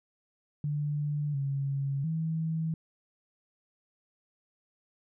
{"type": "tone with pitch steps", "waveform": "sine", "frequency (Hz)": [147.4, 138.4, 161], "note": ["D3", "C#3", "E3"], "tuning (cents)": [7, -2, -41], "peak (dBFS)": -28, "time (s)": [0.64, 2.74], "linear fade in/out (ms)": 2, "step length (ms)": 700, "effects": []}